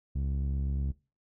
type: tone with low-pass filter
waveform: sawtooth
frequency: 68.5 Hz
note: C#2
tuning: 20 cents flat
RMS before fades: -31 dBFS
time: 0.15-0.92 s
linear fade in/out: 10 ms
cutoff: 160 Hz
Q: 0.91
effects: noise-tail reverb RT60 0.3 s tail -20 dB re dry